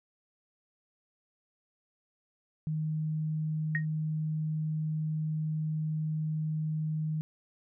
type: tone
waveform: sine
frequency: 155.56 Hz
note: D#3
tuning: in tune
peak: -29 dBFS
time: 2.67-7.21 s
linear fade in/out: 0 ms
type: tone with exponential decay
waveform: sine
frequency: 1864.7 Hz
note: A#6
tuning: in tune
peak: -24 dBFS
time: 3.75-3.85 s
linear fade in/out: 1 ms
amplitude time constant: 21 ms
effects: none